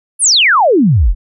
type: exponential sweep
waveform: sine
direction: down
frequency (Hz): 10990 to 34.65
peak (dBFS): -6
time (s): 0.19-1.15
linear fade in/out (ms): 50
effects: none